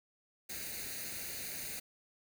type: noise with comb filter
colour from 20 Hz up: white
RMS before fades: -42 dBFS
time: 0.49-1.8 s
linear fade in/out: 10 ms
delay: 0.46 ms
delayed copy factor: +0.7
effects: none